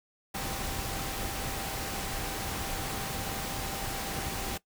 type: tone in noise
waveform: sine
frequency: 784 Hz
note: G5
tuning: in tune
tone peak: -42 dBFS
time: 0.34-4.58 s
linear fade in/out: 10 ms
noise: pink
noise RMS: -35 dBFS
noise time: 0.34-4.58 s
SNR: -10 dB
effects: noise-tail reverb RT60 0.1 s tail -19 dB re dry